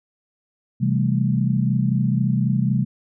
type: chord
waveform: sine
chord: A minor seventh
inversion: first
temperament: equal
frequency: 130.81 / 164.81 / 196 / 220 Hz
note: C3 / E3 / G3 / A3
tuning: 0 / 0 / 0 / 0 cents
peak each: -20 / -25 / -22 / -25 dBFS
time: 0.8-2.85 s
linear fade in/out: 20 ms
effects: none